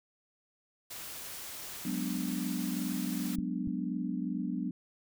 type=noise; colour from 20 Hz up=white; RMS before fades=-43 dBFS; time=0.9-3.36 s; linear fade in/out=10 ms
type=chord; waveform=sine; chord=G# half-diminished seventh; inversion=third; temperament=equal; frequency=185 / 207.7 / 246.9 / 293.7 Hz; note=F#3 / G#3 / B3 / D4; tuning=0 / 0 / 0 / 0 cents; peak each=-36 / -39 / -36 / -38 dBFS; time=1.85-4.71 s; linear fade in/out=5 ms
type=clicks; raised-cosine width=5 ms; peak=-26 dBFS; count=2; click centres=3.387 / 3.675 s
effects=none

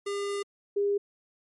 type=tone pair in turn; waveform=square / sine; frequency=402.8 / 404.6 Hz; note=G4 / G#4; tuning=+47 / -45 cents; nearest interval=unison; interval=8 cents; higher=second; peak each=-30 / -23 dBFS; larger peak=second; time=0.06-0.43 / 0.76-0.98 s; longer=first; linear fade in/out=10 ms; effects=MP3 48 kbps

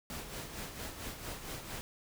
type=noise with tremolo; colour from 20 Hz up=pink; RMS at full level=-41 dBFS; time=0.1-1.81 s; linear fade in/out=0 ms; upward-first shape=sine; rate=4.4 Hz; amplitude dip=55%; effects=none

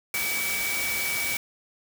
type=tone in noise; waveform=sine; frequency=2283 Hz; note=D7; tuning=50 cents flat; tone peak=-28 dBFS; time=0.14-1.37 s; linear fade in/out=2 ms; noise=white; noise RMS=-30 dBFS; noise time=0.14-1.37 s; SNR=-1 dB; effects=none

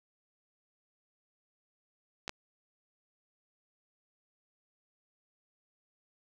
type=clicks; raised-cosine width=0.2 ms; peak=-20 dBFS; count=2; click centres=2.279 / 2.294 s; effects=none

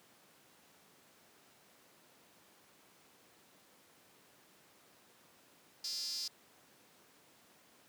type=tone with high-pass filter; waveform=sawtooth; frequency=344.5 Hz; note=F4; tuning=24 cents flat; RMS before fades=-40 dBFS; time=5.84-6.28 s; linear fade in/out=5 ms; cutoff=4900 Hz; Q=9.4; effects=pink hiss -64 dBFS RMS until 7.88 s + high-pass 200 Hz 12 dB/octave

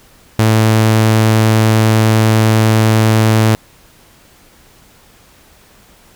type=tone; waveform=sawtooth; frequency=110 Hz; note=A2; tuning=in tune; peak=-4 dBFS; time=0.39-3.55 s; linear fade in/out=0 ms; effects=pink hiss -46 dBFS RMS until 6.15 s

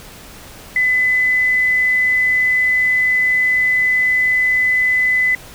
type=tone; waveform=sine; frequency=2009 Hz; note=B6; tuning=29 cents sharp; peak=-12 dBFS; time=0.76-5.35 s; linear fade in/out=2 ms; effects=pink hiss -38 dBFS RMS until 5.54 s

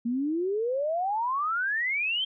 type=exponential sweep; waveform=sine; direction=up; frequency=228.2 to 3200 Hz; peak=-25 dBFS; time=0.05-2.25 s; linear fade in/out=10 ms; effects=none

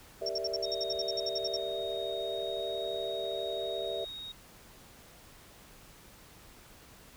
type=chord; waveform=sine; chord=E half-diminished seventh; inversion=first; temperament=equal; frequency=392 / 466.2 / 587.3 / 659.3 Hz; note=G4 / Bb4 / D5 / E5; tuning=0 / 0 / 0 / 0 cents; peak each=-39 / -40 / -39 / -37 dBFS; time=0.21-4.05 s; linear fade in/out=10 ms
type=tone bursts; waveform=sine; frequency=5480 Hz; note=F8; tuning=34 cents flat; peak=-31 dBFS; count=15; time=0.26-1.566 s; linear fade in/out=5 ms; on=32 ms; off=59 ms
type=tone with pitch glide; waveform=sine; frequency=3729 to 3757 Hz; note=A#7 to A#7; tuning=0 to +13 cents; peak=-40 dBFS; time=0.64-4.32 s; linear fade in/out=5 ms; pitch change=+13 cents; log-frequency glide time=2.19-2.72 s
effects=pink hiss -55 dBFS RMS until 7.16 s

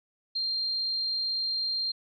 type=tone; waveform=sine; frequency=4186 Hz; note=C8; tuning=in tune; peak=-27 dBFS; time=0.35-1.92 s; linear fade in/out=10 ms; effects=none

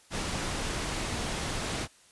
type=low-pass noise; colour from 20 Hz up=pink; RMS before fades=-33 dBFS; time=0.1-1.88 s; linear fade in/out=50 ms; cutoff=9600 Hz; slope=12 dB/octave; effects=white hiss -59 dBFS RMS until 2.11 s + resampled to 24000 Hz

